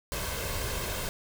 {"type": "noise with comb filter", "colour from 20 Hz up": "pink", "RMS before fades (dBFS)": -33, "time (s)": [0.12, 1.09], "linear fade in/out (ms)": 0, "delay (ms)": 1.9, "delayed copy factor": 0.5, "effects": []}